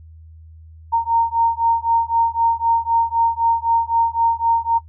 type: beating tone pair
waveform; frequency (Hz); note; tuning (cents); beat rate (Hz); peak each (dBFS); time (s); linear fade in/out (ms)
sine; 920 / 923.9; A#5 / A#5; -23 / -16; 3.9; -18; 0.92-4.79; 20
effects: noise-tail reverb RT60 0.1 s tail -18 dB re dry + added 80 Hz sine -39 dBFS peak until 4.88 s